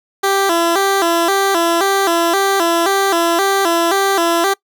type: tone with vibrato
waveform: 15% pulse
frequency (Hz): 363.9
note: F#4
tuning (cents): -29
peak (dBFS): -6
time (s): 0.23-4.54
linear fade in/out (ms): 10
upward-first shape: square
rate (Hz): 1.9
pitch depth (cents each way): 130
effects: noise-tail reverb RT60 0.1 s tail -23 dB re dry